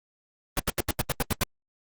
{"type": "noise bursts", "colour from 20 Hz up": "pink", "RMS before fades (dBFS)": -24, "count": 9, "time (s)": [0.57, 1.435], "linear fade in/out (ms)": 2, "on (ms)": 25, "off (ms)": 80, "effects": ["Opus 24 kbps"]}